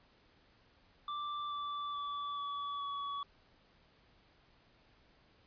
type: tone with pitch steps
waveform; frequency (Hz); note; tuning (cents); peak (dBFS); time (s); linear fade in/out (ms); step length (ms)
square; 1174.7 / 1163.9 / 1153.2 / 1142.6 / 1132.1; D6 / D6 / D6 / D6 / C#6; 0 / -16 / -32 / -48 / +36; -38; 1.08-3.23; 2; 430
effects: pink hiss -67 dBFS RMS until 5.46 s + resampled to 11025 Hz